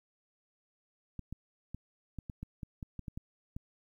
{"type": "clicks", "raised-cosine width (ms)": 5, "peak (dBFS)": -28, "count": 12, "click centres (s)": [1.193, 1.326, 1.746, 2.187, 2.298, 2.43, 2.632, 2.828, 2.993, 3.082, 3.175, 3.565], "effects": ["11-bit"]}